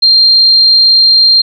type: tone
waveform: sine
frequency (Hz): 4186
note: C8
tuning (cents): 0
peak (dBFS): -3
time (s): 0.02-1.42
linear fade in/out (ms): 10
effects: none